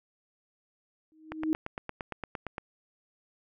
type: tone with exponential growth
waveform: sine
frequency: 314.3 Hz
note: D#4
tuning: 18 cents sharp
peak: -22 dBFS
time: 1.12-1.53 s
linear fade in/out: 0 ms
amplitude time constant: 88 ms
type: click train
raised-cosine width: 0.5 ms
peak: -20 dBFS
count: 12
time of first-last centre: 1.32-2.581 s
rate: 8.72 Hz
effects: none